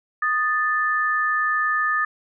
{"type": "tone pair together", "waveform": "sine", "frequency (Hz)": [1238.5, 1760], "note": ["D#6", "A6"], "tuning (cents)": [-8, 0], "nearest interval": "tritone", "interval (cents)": 608, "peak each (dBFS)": [-22, -21], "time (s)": [0.22, 2.05], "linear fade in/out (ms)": 5, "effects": []}